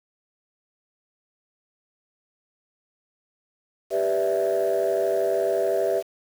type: chord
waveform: sine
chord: E minor seventh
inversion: first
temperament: equal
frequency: 392 / 493.9 / 587.3 / 659.3 Hz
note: G4 / B4 / D5 / E5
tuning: 0 / 0 / 0 / 0 cents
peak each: -24 / -26 / -26 / -23 dBFS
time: 3.9-6.03 s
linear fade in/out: 50 ms
effects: tanh soft clip ceiling -15 dBFS + 7-bit